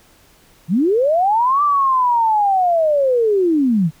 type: linear two-way sweep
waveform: sine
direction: up then down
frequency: 145.9 to 1183 to 145.9 Hz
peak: -12 dBFS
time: 0.68-3.91 s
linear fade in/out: 50 ms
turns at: 1.63 s
effects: pink hiss -51 dBFS RMS until 4 s